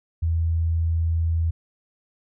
sine tone, 82.41 Hz, E2, in tune, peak -19 dBFS, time 0.22-1.51 s, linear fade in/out 10 ms, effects none

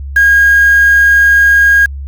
sine tone with quantisation, 1631 Hz, G#6, 32 cents flat, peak -4 dBFS, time 0.16-1.86 s, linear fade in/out 5 ms, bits 4, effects added 69 Hz sine -20 dBFS peak until 2.07 s

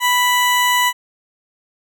20% pulse tone, 987.8 Hz, B5, in tune, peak -8 dBFS, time 0-0.93 s, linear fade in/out 50 ms, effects none

